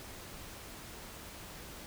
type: silence
effects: pink hiss -48 dBFS RMS until 1.86 s